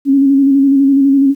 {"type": "tone with vibrato", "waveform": "sine", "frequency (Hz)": 275, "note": "C#4", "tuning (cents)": -14, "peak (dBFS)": -6, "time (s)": [0.05, 1.35], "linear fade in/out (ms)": 50, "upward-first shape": "square", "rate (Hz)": 12, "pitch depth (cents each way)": 30, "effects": ["8-bit"]}